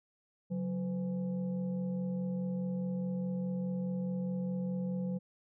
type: tone with frequency modulation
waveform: sine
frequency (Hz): 183.9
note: F#3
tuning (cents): -10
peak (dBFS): -32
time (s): 0.5-5.19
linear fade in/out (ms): 20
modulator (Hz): 323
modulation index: 0.58
effects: none